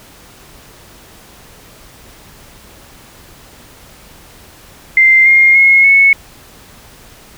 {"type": "tone with pitch steps", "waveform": "sine", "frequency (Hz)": [2088, 2126, 2164, 2203], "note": ["C7", "C7", "C#7", "C#7"], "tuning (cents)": [-4, 27, -42, -11], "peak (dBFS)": -4, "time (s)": [4.97, 6.13], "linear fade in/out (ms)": 2, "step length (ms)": 290, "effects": ["pink hiss -40 dBFS RMS until 7.37 s"]}